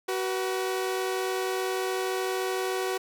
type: tone pair together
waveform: sawtooth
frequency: 376.1 / 486 Hz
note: F#4 / B4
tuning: +28 / -28 cents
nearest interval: major third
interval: 444 cents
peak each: -24 / -30 dBFS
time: 0.08-2.98 s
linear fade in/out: 10 ms
effects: none